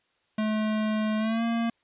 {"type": "tone with pitch glide", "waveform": "square", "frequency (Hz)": [215.6, 231.1], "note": ["A3", "A#3"], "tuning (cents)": [-35, -15], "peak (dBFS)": -25, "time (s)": [0.38, 1.7], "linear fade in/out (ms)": 5, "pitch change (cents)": 120, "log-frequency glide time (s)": [1.18, 1.43], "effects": ["white hiss -70 dBFS RMS until 1.83 s", "resampled to 8000 Hz"]}